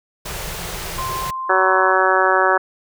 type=band-stop noise; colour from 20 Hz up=pink; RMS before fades=-28 dBFS; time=0.25-1.31 s; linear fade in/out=10 ms; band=190 to 330 Hz; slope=96 dB/octave
type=tone; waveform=sine; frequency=1046.5 Hz; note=C6; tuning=in tune; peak=-23 dBFS; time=0.98-1.92 s; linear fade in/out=5 ms
type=harmonic tone; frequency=187.9 Hz; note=F#3; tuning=27 cents sharp; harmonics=2 / 3 / 4 / 5 / 6 / 7 / 8 / 9; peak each=-21 / -21 / -21 / -21 / -21 / -21 / -21 / -21 dBFS; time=1.49-2.58 s; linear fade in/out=10 ms
effects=none